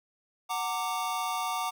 square chord, Gb augmented, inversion none, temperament equal with one note detuned, 740 / 918.4 / 1174.7 Hz, Gb5 / Bb5 / D6, 0 / -26 / 0 cents, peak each -35 / -35 / -34 dBFS, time 0.49-1.71 s, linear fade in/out 20 ms, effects none

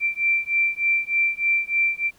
sine beating tone pair, 2349 / 2352.3 Hz, D7 / D7, 0 / +2 cents, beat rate 3.3 Hz, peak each -22 dBFS, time 0-2.11 s, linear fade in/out 50 ms, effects pink hiss -57 dBFS RMS until 2.18 s

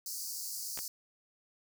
pink high-pass noise, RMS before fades -40 dBFS, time 0.06-0.88 s, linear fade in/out 2 ms, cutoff 4500 Hz, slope 96 dB/octave
clicks, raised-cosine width 0.3 ms, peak -26 dBFS, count 2, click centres 0.775 / 0.79 s
effects none

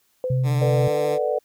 sine tone with exponential decay, 509 Hz, C5, 48 cents flat, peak -20 dBFS, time 0.24-0.7 s, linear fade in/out 1 ms, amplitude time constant 100 ms
sine tone, 129.9 Hz, C3, 12 cents flat, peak -18 dBFS, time 0.3-0.88 s, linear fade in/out 5 ms
10% pulse tone with vibrato, 148.1 Hz, D3, 15 cents sharp, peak -20 dBFS, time 0.43-1.19 s, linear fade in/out 50 ms, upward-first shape square, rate 13 Hz, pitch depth 21 cents each way
sine chord, B minor seventh, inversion third, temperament just, 444.5 / 493.9 / 592.7 / 740.8 Hz, A4 / B4 / D5 / F#5, +18 / 0 / +16 / +2 cents, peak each -26 / -24 / -24 / -29 dBFS, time 0.61-1.39 s, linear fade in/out 10 ms
effects white hiss -65 dBFS RMS until 1.44 s

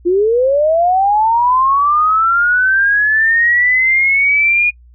sine linear sweep, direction up, 339.5 to 2452 Hz, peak -9 dBFS, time 0.05-4.71 s, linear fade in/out 20 ms, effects noise-tail reverb RT60 0.1 s tail -26 dB re dry + added 60 Hz sine -40 dBFS peak until 4.94 s

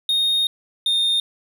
triangle tone pair in turn, 3705 / 3656 Hz, A#7 / A#7, -11 / -34 cents, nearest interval unison, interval 23 cents, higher first, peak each -15 dBFS, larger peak neither, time 0.09-0.47 / 0.86-1.2 s, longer first, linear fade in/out 2 ms, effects none

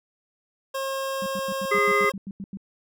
25% pulse tone, 538 Hz, C5, 48 cents sharp, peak -23 dBFS, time 0.74-2.12 s, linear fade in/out 10 ms
sine tone bursts, 195.4 Hz, G3, 5 cents flat, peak -31 dBFS, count 11, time 1.22-2.572 s, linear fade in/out 2 ms, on 42 ms, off 89 ms
harmonic tone, 409.8 Hz, G#4, 23 cents flat, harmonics 1 / 3 / 5, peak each -23 / -23 / -23 dBFS, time 1.71-2.1 s, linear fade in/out 10 ms
effects none

